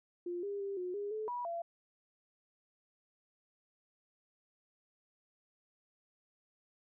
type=tone with pitch steps; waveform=sine; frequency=350.8 / 403.1 / 396.5 / 361.4 / 407.8 / 432.4 / 973 / 680 Hz; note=F4 / G4 / G4 / F#4 / G#4 / A4 / B5 / F5; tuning=+8 / +48 / +20 / -41 / -32 / -30 / -26 / -46 cents; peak=-36 dBFS; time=0.26-1.62 s; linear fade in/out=5 ms; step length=170 ms; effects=none